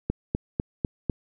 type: click train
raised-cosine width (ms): 3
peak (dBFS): -11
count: 5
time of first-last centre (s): 0.1-1.098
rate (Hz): 4.01
effects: none